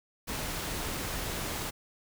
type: noise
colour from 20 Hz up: pink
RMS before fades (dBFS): -35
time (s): 0.27-1.71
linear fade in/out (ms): 20
effects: none